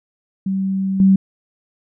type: tone with level steps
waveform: sine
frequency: 192.3 Hz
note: G3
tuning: 33 cents flat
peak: -17 / -8 dBFS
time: 0.46-1.16 s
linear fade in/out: 5 ms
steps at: 1 s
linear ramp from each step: 2 ms
effects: none